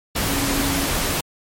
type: tone in noise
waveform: sine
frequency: 277.2 Hz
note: C#4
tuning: in tune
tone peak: -24 dBFS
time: 0.28-0.87 s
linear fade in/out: 10 ms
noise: pink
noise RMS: -22 dBFS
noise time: 0.15-1.21 s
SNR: -5 dB
effects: MP3 64 kbps